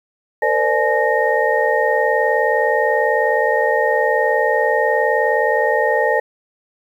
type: tone cluster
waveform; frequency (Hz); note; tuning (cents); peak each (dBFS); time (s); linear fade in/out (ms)
sine; 456.4 / 516 / 595 / 852 / 1851; A#4 / C5 / D5 / G#5 / A#6; -37 / -24 / +22 / +44 / -13; -20; 0.42-6.2; 5
effects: 8-bit